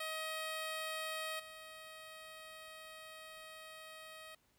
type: tone with level steps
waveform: 10% pulse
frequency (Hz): 632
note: D#5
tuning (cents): +27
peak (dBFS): -31 / -42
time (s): 0-4.35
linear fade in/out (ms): 5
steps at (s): 1.39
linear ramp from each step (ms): 10
effects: pink hiss -74 dBFS RMS until 4.58 s